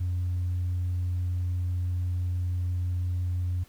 sine tone, 89.4 Hz, F2, 41 cents sharp, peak -24 dBFS, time 0-3.64 s, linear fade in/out 10 ms, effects tanh soft clip ceiling -23 dBFS + pink hiss -58 dBFS RMS until 3.68 s

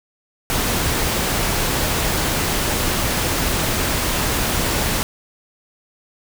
pink noise, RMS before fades -20 dBFS, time 0.5-5.03 s, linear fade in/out 0 ms, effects none

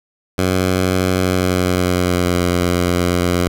10% pulse tone with pitch glide, 92.5 to 88.48 Hz, F#2 to F2, 0 to +23 cents, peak -6 dBFS, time 0.38-3.48 s, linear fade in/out 5 ms, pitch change -77 cents, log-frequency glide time 1.18-2.43 s, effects none

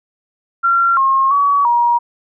sine tone with pitch steps, 1372 / 1075 / 1133 / 951 Hz, F6 / C6 / C#6 / A#5, -31 / +47 / +37 / +34 cents, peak -10 dBFS, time 0.63-1.99 s, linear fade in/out 20 ms, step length 340 ms, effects none

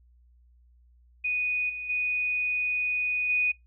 sine tone with level steps, 2480 Hz, D#7, 6 cents flat, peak -25 / -33 / -25 / -22 dBFS, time 1.24-3.52 s, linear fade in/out 10 ms, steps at 1.69 / 1.89 / 3.29 s, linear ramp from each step 10 ms, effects noise-tail reverb RT60 0.2 s tail -26 dB re dry + added 60 Hz sine -56 dBFS peak until 3.66 s

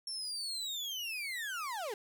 35% pulse linear sweep, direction down, 5470 to 384.1 Hz, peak -35 dBFS, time 0.07-1.94 s, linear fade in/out 2 ms, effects 12-bit

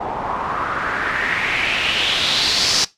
white noise with low-pass filter sweep, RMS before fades -20 dBFS, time 0-2.85 s, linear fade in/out 10 ms, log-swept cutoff 810 to 5400 Hz, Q 3.5, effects noise-tail reverb RT60 0.2 s tail -19 dB re dry

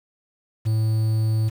triangle tone with quantisation, 110 Hz, A2, in tune, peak -16 dBFS, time 0.65-1.5 s, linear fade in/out 20 ms, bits 7, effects none

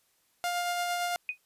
sawtooth tone with tremolo, 704 Hz, F5, 14 cents sharp, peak -24 dBFS, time 0.44-1.16 s, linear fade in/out 0 ms, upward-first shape sine, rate 8.8 Hz, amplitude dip 25%
sine tone with exponential decay, 2489 Hz, D#7, in tune, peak -25 dBFS, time 1.29-1.38 s, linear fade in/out 1 ms, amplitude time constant 18 ms
effects white hiss -70 dBFS RMS until 1.45 s + resampled to 32000 Hz

